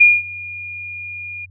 sine tone with ADSR envelope, 2425 Hz, D#7, 45 cents flat, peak -4 dBFS, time 0-1.46 s, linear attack 12 ms, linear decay 210 ms, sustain -23 dB, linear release 15 ms, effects added 93 Hz sine -42 dBFS peak until 1.5 s

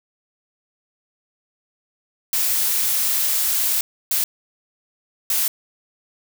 blue noise bursts at uneven times, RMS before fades -20 dBFS, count 3, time 2.33-3.81 / 4.11-4.24 / 5.3-5.48 s, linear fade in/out 2 ms, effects none

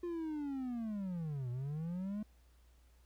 triangle linear two-way sweep, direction down then up, 353.4 to 119.2 to 214.9 Hz, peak -35 dBFS, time 0.03-2.23 s, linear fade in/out 5 ms, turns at 1.5 s, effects added 60 Hz sine -62 dBFS peak until 3.05 s + pink hiss -73 dBFS RMS until 3.05 s

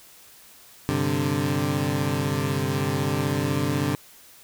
20% pulse chord, G suspended fourth, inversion none, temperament equal, 98 / 130.81 / 146.83 Hz, G2 / C3 / D3, 0 / 0 / 0 cents, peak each -24 / -22 / -21 dBFS, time 0.89-3.95 s, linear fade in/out 0 ms, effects white hiss -50 dBFS RMS until 4.43 s

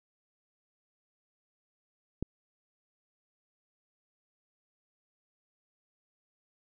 click, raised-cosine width 3 ms, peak -19 dBFS, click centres 2.226 s, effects none

